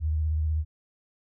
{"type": "tone with vibrato", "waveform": "sine", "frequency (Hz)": 77.78, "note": "D#2", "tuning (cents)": 0, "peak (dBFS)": -23, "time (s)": [0, 0.65], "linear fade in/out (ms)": 50, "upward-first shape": "sine", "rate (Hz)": 16, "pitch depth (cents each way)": 44, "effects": []}